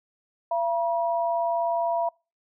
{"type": "tone pair together", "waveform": "sine", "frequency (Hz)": [679, 959.7], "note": ["F5", "B5"], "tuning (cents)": [-49, -50], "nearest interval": "tritone", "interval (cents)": 599, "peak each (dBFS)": [-24, -27], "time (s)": [0.51, 2.09], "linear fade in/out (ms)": 5, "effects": ["noise-tail reverb RT60 0.3 s tail -26 dB re dry"]}